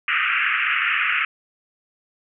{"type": "band-pass noise", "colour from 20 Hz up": "white", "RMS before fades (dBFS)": -21, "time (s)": [0.08, 1.25], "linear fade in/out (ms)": 2, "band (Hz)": [1200, 2800], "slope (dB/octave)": 96, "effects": []}